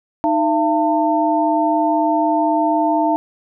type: tone cluster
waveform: sine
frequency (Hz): 309.9 / 678 / 899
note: D#4 / E5 / A5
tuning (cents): -7 / +49 / +37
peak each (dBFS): -18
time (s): 0.24-3.16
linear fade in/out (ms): 0
effects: none

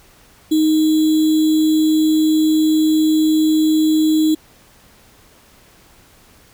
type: tone with sample-and-hold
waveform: sine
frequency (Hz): 312.1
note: D#4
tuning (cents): +5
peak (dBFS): -11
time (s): 0.51-4.35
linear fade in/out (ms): 10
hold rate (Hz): 3675
effects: pink hiss -49 dBFS RMS until 6.53 s

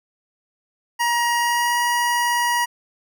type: tone with pitch glide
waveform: 25% pulse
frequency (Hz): 949 to 958.4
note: A#5 to A#5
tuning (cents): +31 to +48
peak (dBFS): -14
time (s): 0.99-2.66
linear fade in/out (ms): 20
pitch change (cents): +17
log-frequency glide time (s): 1.39-1.78
effects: none

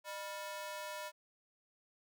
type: ring-modulated tone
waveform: sawtooth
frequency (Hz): 793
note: G5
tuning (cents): +20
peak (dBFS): -35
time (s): 0.04-1.12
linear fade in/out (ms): 50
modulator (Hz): 185
effects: none

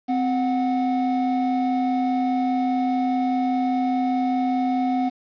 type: tone pair together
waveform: triangle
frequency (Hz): 259 / 732.1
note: C4 / F#5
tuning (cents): -17 / -19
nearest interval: octave + tritone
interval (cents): 1798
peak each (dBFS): -19 / -22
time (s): 0.08-5.1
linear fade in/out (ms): 20
effects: resampled to 11025 Hz + 8-bit

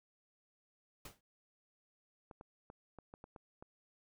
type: noise with exponential decay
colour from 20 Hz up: pink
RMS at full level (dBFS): -45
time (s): 1.05-1.21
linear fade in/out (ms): 5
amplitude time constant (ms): 33
type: clicks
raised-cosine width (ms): 1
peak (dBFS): -37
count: 8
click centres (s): 2.312 / 2.411 / 2.701 / 2.987 / 3.139 / 3.241 / 3.362 / 3.625
effects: none

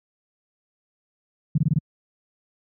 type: tone bursts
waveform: sine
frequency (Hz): 153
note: D#3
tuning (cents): -29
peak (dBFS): -15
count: 5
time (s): 1.55-1.787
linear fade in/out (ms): 5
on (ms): 29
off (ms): 23
effects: high-pass 80 Hz 12 dB/octave

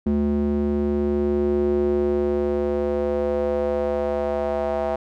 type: tone with band-pass filter sweep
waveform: square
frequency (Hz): 72.3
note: D2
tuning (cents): -27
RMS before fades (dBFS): -22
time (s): 0.06-4.96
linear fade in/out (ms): 5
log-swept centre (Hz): 260 to 670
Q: 3.6
effects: none

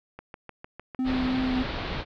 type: click train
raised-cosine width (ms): 0.5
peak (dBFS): -25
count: 6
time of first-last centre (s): 0.19-0.948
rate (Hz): 6.6
type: tone with vibrato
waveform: triangle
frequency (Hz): 257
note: C4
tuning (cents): -31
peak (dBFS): -22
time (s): 0.99-1.63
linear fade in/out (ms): 2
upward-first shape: sine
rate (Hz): 3.1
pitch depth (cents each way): 13
type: low-pass noise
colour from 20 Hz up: pink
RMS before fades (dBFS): -32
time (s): 1.04-2.05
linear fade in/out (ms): 50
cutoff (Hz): 4400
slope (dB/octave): 48
effects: none

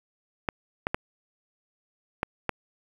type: clicks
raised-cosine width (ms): 0.5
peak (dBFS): -10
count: 5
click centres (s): 0.488 / 0.869 / 0.945 / 2.231 / 2.493
effects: 7-bit

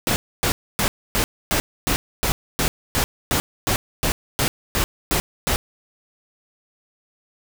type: noise bursts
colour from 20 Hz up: pink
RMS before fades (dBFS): -20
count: 16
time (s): 0.07-5.56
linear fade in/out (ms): 0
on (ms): 90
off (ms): 270
effects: none

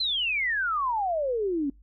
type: exponential sweep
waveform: sine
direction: down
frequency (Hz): 4183 to 268.6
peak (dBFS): -24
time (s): 0-1.7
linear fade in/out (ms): 5
effects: noise-tail reverb RT60 0.2 s tail -23 dB re dry + added 50 Hz sine -51 dBFS peak until 1.82 s

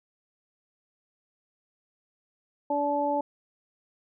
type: harmonic tone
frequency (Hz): 288.8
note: D4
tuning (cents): -29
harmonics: 1 / 2 / 3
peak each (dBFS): -31 / -28 / -27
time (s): 2.7-3.21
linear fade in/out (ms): 5
effects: none

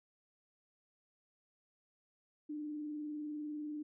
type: tone with vibrato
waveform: sine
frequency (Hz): 299.6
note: D4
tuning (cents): +35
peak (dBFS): -39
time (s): 2.49-3.83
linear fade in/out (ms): 10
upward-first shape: square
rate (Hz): 20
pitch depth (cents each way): 30
effects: none

